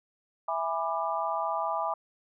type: chord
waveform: sine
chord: E dominant seventh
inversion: none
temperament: just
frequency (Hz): 659.3 / 824.1 / 988.9 / 1186.7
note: E5 / G#5 / B5 / D6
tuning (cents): 0 / -14 / +2 / +18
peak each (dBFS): -33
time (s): 0.48-1.94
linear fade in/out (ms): 5
effects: none